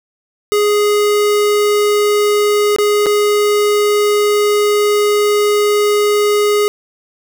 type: tone with dropouts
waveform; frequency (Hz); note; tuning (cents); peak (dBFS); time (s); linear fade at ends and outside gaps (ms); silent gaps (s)
square; 415.3; G#4; 0; -11; 0.52-6.68; 0; 2.762-2.785 / 3.06-3.066
effects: none